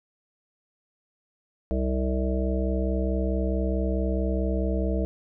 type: harmonic tone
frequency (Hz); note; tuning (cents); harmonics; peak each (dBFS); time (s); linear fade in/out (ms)
64.6; C2; -21; 1 / 3 / 5 / 7 / 9 / 10; -25 / -30 / -32 / -33 / -35 / -35; 1.71-5.05; 0
effects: none